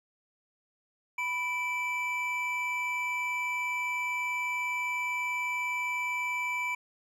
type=tone pair together; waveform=triangle; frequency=989 / 2326 Hz; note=B5 / D7; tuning=+2 / -17 cents; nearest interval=octave + minor third; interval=1481 cents; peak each=-33 / -29 dBFS; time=1.18-6.75 s; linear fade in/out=5 ms; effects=none